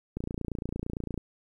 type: click train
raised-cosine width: 3 ms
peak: -20 dBFS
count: 30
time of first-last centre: 0.17-1.177 s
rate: 28.8 Hz
effects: 10-bit